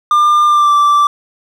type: tone with pitch glide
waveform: triangle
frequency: 1199 to 1168.9 Hz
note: D6 to D6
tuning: +36 to -9 cents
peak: -5 dBFS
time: 0.11-1.07 s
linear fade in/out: 2 ms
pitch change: -45 cents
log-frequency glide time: 0.47-0.73 s
effects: none